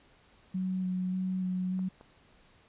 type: tone with vibrato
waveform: sine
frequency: 185 Hz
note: F#3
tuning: in tune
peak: -29 dBFS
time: 0.54-1.89 s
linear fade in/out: 10 ms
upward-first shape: square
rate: 1.7 Hz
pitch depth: 12 cents each way
type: clicks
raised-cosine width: 1 ms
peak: -37 dBFS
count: 2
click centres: 1.792 / 2.011 s
effects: pink hiss -62 dBFS RMS until 2.68 s + resampled to 8000 Hz